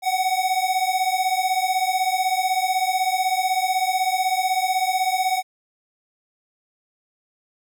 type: beating tone pair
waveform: square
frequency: 740 / 756 Hz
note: F#5 / F#5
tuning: 0 / +37 cents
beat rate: 16 Hz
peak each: -23 dBFS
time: 0.02-5.43 s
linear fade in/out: 50 ms
effects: none